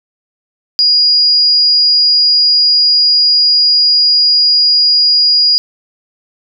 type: tone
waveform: sine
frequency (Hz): 4875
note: D#8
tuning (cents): -36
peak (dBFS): -6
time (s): 0.79-5.58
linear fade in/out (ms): 0
effects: none